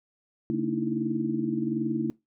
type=tone cluster; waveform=sine; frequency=142.1 / 225.9 / 287.4 / 308.6 / 329.9 Hz; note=C#3 / A3 / D4 / D#4 / E4; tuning=+43 / +46 / -37 / -14 / +1 cents; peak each=-35 / -29 / -35 / -33 / -30 dBFS; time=0.5-2.1 s; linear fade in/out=0 ms; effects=noise-tail reverb RT60 0.2 s tail -22 dB re dry